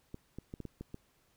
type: clicks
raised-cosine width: 3 ms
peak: -29 dBFS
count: 7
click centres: 0.144 / 0.386 / 0.539 / 0.603 / 0.653 / 0.81 / 0.944 s
effects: pink hiss -71 dBFS RMS until 1.36 s